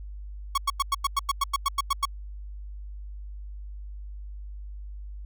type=tone bursts; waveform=45% pulse; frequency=1108.7 Hz; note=C#6; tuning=in tune; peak=-21 dBFS; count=13; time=0.55-2.054 s; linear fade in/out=5 ms; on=28 ms; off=95 ms; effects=added 50 Hz sine -36 dBFS peak until 5.25 s